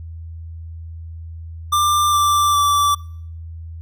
square tone with pitch steps, 1188 / 1175 / 1162.2 Hz, D6 / D6 / D6, +20 / +1 / -18 cents, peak -14 dBFS, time 1.72-2.95 s, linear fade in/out 10 ms, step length 410 ms, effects noise-tail reverb RT60 0.6 s tail -23 dB re dry + added 82 Hz sine -30 dBFS peak until 3.81 s

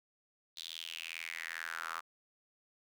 square tone with high-pass filter sweep, 41.2 Hz, E1, in tune, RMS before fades -43 dBFS, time 0.56-2.01 s, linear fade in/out 20 ms, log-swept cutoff 3900 to 1200 Hz, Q 5.2, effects none

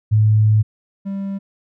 sine / triangle tone pair in turn, 107.5 / 196.47 Hz, A2 / G3, -40 / +4 cents, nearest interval minor seventh, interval 1044 cents, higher second, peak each -10 / -20 dBFS, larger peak first, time 0.11-0.63 / 1.05-1.39 s, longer first, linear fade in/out 20 ms, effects none

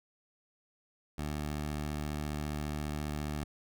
15% pulse tone, 74.7 Hz, D2, 30 cents sharp, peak -28 dBFS, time 1.18-3.44 s, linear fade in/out 5 ms, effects none

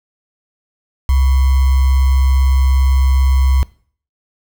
sine tone with sample-and-hold, 66.2 Hz, C2, 21 cents sharp, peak -9 dBFS, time 1.09-3.63 s, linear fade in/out 0 ms, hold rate 1050 Hz, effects noise-tail reverb RT60 0.5 s tail -21 dB re dry

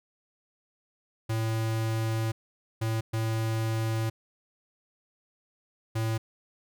square tone bursts at uneven times, 111.9 Hz, A2, 30 cents sharp, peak -27 dBFS, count 4, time 1.29-2.32 / 2.81-3.01 / 3.13-4.1 / 5.95-6.18 s, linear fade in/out 10 ms, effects none

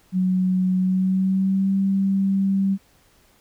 sine tone with pitch glide, 185 to 194.53 Hz, F#3 to G3, 0 to -13 cents, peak -17 dBFS, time 0.12-2.78 s, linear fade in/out 50 ms, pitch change +87 cents, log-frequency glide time 0.78-1.74 s, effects pink hiss -58 dBFS RMS until 3.4 s

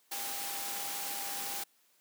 sine tone in noise, 800 Hz, G5, 35 cents sharp, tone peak -45 dBFS, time 0.11-1.64 s, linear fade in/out 10 ms, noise white, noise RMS -38 dBFS, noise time 0.11-1.64 s, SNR -10 dB, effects white hiss -69 dBFS RMS until 2 s + high-pass 200 Hz 12 dB/octave

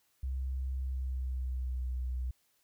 sine tone with pitch glide, 65.41 to 62.82 Hz, C2 to B1, 0 to +30 cents, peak -32 dBFS, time 0.23-2.31 s, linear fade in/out 5 ms, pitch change -70 cents, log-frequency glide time 0.79-1.85 s, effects white hiss -73 dBFS RMS until 2.63 s

